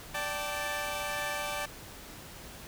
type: chord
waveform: 15% pulse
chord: D suspended fourth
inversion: none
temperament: equal with one note detuned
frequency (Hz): 587.3 / 775.4 / 880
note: D5 / G5 / A5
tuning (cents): 0 / -19 / 0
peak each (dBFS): -29 / -32 / -32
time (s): 0.14-1.66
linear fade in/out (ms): 10
effects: pink hiss -47 dBFS RMS until 2.67 s